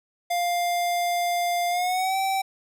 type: tone with pitch glide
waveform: square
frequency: 700 to 772.2 Hz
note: F5 to G5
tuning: +4 to -26 cents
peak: -23 dBFS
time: 0.3-2.42 s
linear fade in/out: 10 ms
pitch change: +170 cents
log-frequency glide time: 1.69-2.17 s
effects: none